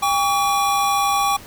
square tone pair together, 803 / 1135.6 Hz, G5 / C#6, +41 / +41 cents, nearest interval tritone, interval 600 cents, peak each -20 dBFS, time 0.02-1.37 s, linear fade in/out 10 ms, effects pink hiss -41 dBFS RMS until 1.46 s

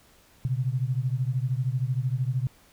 sine beating tone pair, 123.47 / 136.47 Hz, B2 / C#3, 0 / -27 cents, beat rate 13 Hz, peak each -26 / -28 dBFS, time 0.45-2.47 s, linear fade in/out 0 ms, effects pink hiss -58 dBFS RMS until 2.72 s

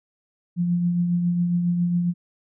sine tone with tremolo, 174.61 Hz, F3, in tune, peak -17 dBFS, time 0.56-2.14 s, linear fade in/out 50 ms, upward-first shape triangle, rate 7.3 Hz, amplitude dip 40%, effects none

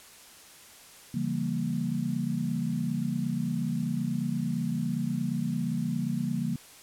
sine chord, C# diminished seventh, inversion none, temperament equal with one note detuned, 138.59 / 167.79 / 196 / 233.1 Hz, C#3 / E3 / G3 / Bb3, 0 / +31 / 0 / 0 cents, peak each -34 / -32 / -34 / -31 dBFS, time 1.14-6.56 s, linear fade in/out 5 ms, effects white hiss -51 dBFS RMS until 6.82 s + low-pass 12000 Hz 12 dB/octave

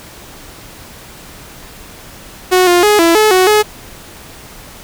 sawtooth tone with pitch steps, 367.3 / 352.4 / 418.3 / 334.5 / 429.9 / 370.9 / 423.7 Hz, F#4 / F4 / G#4 / E4 / A4 / F#4 / G#4, -13 / +16 / +12 / +25 / -40 / +4 / +35 cents, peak -3 dBFS, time 2.51-3.63 s, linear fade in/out 20 ms, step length 160 ms, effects pink hiss -35 dBFS RMS until 4.83 s

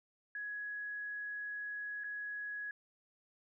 sine tone with dropouts, 1674 Hz, G#6, 13 cents sharp, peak -39 dBFS, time 0.35-2.71 s, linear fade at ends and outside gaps 2 ms, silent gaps 2.037-2.042 s, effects none

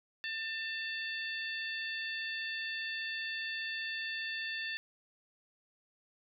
harmonic tone with a mistuned harmonic, 895 Hz, A5, 29 cents sharp, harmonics 2 / 3 / 4 / 5, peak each -38 / -42 / -44 / -46 dBFS, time 0.24-4.77 s, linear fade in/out 0 ms, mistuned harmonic 4, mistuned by -30 cents, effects none

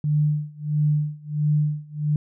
sine tone with tremolo, 149.8 Hz, D3, 35 cents sharp, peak -16 dBFS, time 0.04-2.16 s, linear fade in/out 2 ms, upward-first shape sine, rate 1.5 Hz, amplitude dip 95%, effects none

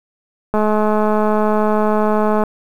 click train, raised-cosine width 1 ms, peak -4 dBFS, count 405, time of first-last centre 0.54-2.437 s, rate 213 Hz, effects 7-bit

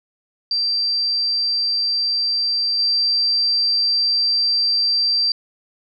sine tone with level steps, 4699 Hz, D8, in tune, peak -17 / -15 dBFS, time 0.51-5.32 s, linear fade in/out 2 ms, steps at 2.79 s, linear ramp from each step 2 ms, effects none

